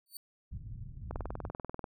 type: tone with exponential growth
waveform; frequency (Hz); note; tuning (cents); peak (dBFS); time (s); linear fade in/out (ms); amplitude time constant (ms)
5% pulse; 4518; C#8; +32; -32; 0.06-0.17; 2; 22
type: low-pass noise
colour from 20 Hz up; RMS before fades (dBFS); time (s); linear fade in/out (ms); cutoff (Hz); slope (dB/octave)
white; -43; 0.51-1.51; 10; 120; 24
type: click train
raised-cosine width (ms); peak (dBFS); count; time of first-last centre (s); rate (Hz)
1; -24; 16; 1.11-1.842; 20.5
effects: none